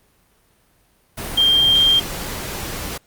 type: tone in noise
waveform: sine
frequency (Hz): 3187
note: G7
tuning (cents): +28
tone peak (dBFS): -11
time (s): 1.37-2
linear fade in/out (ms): 10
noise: pink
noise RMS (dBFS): -28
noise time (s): 1.17-2.98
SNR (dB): +14
effects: pink hiss -59 dBFS RMS until 3.06 s + Opus 32 kbps